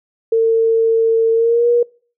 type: tone with pitch glide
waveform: sine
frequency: 452.4 to 477.6 Hz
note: A4 to A#4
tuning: +48 to +42 cents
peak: -10 dBFS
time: 0.32-1.83 s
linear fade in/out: 5 ms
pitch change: +94 cents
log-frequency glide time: 1.33-1.68 s
effects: noise-tail reverb RT60 0.4 s tail -24 dB re dry